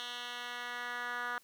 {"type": "tone with band-pass filter sweep", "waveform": "10% pulse", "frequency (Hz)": 243.1, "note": "B3", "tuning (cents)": -27, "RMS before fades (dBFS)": -40, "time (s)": [0, 1.38], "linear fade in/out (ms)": 0, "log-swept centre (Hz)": [3100, 1500], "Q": 2.4, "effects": ["white hiss -65 dBFS RMS until 1.43 s"]}